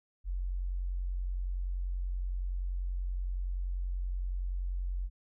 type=tone; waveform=sine; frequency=45.26 Hz; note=F#1; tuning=37 cents flat; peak=-31 dBFS; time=0.24-5.1 s; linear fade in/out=50 ms; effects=none